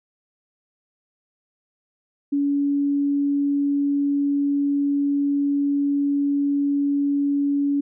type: tone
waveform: sine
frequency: 283.6 Hz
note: C#4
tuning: 40 cents sharp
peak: -18 dBFS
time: 2.32-7.81 s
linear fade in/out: 10 ms
effects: none